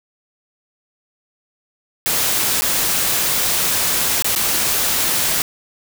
white noise with dropouts, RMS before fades -18 dBFS, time 2.06-5.42 s, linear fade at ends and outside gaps 0 ms, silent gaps 2.61-2.62 / 4.223-4.245 / 4.351-4.361 s, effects none

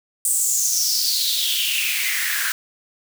white noise with high-pass filter sweep, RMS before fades -21 dBFS, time 0.25-2.52 s, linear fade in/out 2 ms, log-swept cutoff 8700 to 1500 Hz, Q 5.9, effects none

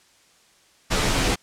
pink noise with comb filter, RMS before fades -21 dBFS, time 0.9-1.36 s, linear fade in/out 20 ms, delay 13 ms, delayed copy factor -0.7, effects white hiss -57 dBFS RMS until 1.42 s + low-pass 8000 Hz 12 dB/octave

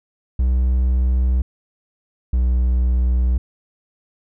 triangle tone pair in turn, 63 / 61.77 Hz, B1 / B1, +35 / +1 cents, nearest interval unison, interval 34 cents, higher first, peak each -12 dBFS, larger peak neither, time 0.39-1.42 / 2.33-3.38 s, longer second, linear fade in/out 5 ms, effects none

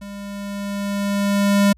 square tone with level ramp, 201 Hz, G3, 44 cents sharp, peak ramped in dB -33 to -12 dBFS, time 0.01-1.73 s, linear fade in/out 10 ms, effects added 60 Hz sine -48 dBFS peak until 1.77 s + resampled to 32000 Hz

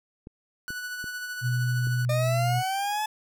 clicks, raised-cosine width 3 ms, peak -28 dBFS, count 4, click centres 0.271 / 0.705 / 1.042 / 1.871 s
45% pulse tone with tremolo, 1480 Hz, F#6, in tune, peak -31 dBFS, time 0.68-2.05 s, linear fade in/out 0 ms, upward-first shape sine, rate 13 Hz, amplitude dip 35%
sine tone, 123.47 Hz, B2, in tune, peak -23 dBFS, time 1.41-2.63 s, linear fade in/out 50 ms
40% pulse linear sweep, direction up, 600 to 865 Hz, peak -25 dBFS, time 2.09-3.06 s, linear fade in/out 5 ms
effects none

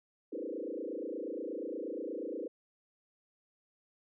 sine tone with frequency modulation, 401.3 Hz, G4, 41 cents sharp, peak -36 dBFS, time 0.32-2.48 s, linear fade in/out 10 ms, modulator 28.4 Hz, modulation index 4.2, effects none

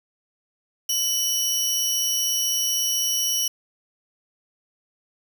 sawtooth tone pair together, 2990 / 5644 Hz, F#7 / F8, +17 / +17 cents, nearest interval major seventh, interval 1100 cents, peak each -23 / -20 dBFS, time 0.89-3.48 s, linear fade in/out 5 ms, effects 7-bit

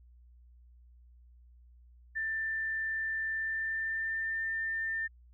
sine tone with pitch glide, 1779 to 1797.6 Hz, A6 to A6, +19 to +37 cents, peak -31 dBFS, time 2.15-5.08 s, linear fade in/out 20 ms, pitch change +18 cents, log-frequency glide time 3.31-4.44 s, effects added 60 Hz sine -55 dBFS peak until 5.33 s

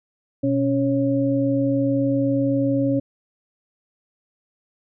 sine tone cluster, 125 / 277.5 / 549 Hz, B2 / C#4 / C#5, +21 / +2 / -17 cents, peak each -25 / -19 / -24 dBFS, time 0.43-3 s, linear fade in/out 10 ms, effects none

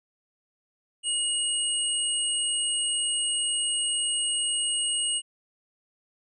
sine tone pair together, 2886 / 8529 Hz, F#7 / C9, -44 / +32 cents, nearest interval octave + perfect fifth, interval 1876 cents, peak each -27 dBFS, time 1.03-5.22 s, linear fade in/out 50 ms, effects none

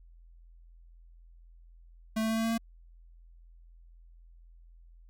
square tone with pitch steps, 220 / 221.7 / 223.3 / 225 / 226.7 / 228.4 Hz, A3 / A3 / A3 / A3 / A#3 / A#3, 0 / +13 / +26 / +39 / -48 / -35 cents, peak -28 dBFS, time 2.16-2.58 s, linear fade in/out 10 ms, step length 70 ms, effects added 42 Hz sine -52 dBFS peak until 5.09 s

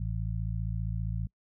harmonic tone, 55.1 Hz, A1, 3 cents sharp, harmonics 1 / 2 / 3, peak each -33 / -33 / -38 dBFS, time 0-1.27 s, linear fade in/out 5 ms, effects noise-tail reverb RT60 0.1 s tail -26 dB re dry

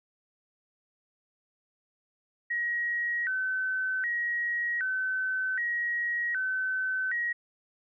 sine tone with vibrato, 1700 Hz, G#6, 40 cents sharp, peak -27 dBFS, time 2.5-7.33 s, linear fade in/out 10 ms, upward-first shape square, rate 0.65 Hz, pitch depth 190 cents each way, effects none

